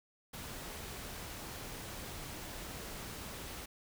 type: noise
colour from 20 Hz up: pink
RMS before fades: -45 dBFS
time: 0.33-3.66 s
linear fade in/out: 10 ms
effects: none